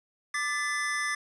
square tone cluster, 1184 / 1745 / 2015 Hz, D6 / A6 / B6, +14 / -15 / +34 cents, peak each -35 / -32 / -33 dBFS, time 0.34-1.15 s, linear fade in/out 5 ms, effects resampled to 24000 Hz + 9-bit

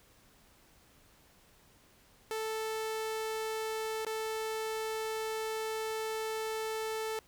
sawtooth tone with dropouts, 440 Hz, A4, in tune, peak -30 dBFS, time 2.31-7.19 s, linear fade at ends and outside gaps 0 ms, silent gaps 4.049-4.066 s, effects pink hiss -63 dBFS RMS until 7.27 s

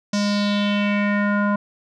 square tone with low-pass filter sweep, 204.7 Hz, G#3, 25 cents flat, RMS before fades -20 dBFS, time 0.13-1.56 s, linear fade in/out 5 ms, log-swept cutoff 5900 to 1200 Hz, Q 3.6, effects none

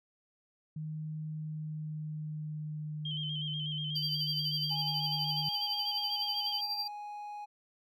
sine tone with pitch glide, 155.1 to 151.38 Hz, D#3 to D#3, -5 to -47 cents, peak -36 dBFS, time 0.76-5.49 s, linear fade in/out 5 ms, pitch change -42 cents, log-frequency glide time 1.28-3.41 s
sine tone with vibrato, 3136 Hz, G7, in tune, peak -36 dBFS, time 3.05-6.61 s, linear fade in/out 5 ms, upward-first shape square, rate 8.2 Hz, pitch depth 42 cents each way
triangle tone with tremolo, 4712 Hz, D8, 5 cents sharp, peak -30 dBFS, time 3.95-6.88 s, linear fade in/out 10 ms, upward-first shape sine, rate 12 Hz, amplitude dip 55%
triangle tone, 830.6 Hz, G#5, in tune, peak -38 dBFS, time 4.7-7.46 s, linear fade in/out 20 ms
effects none

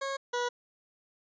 20% pulse tone pair in turn, 546 / 486.4 Hz, C#5 / B4, -26 / -26 cents, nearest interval major second, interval 200 cents, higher first, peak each -27 / -24 dBFS, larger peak second, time 0.01-0.17 / 0.33-0.49 s, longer neither, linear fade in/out 10 ms, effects resampled to 16000 Hz

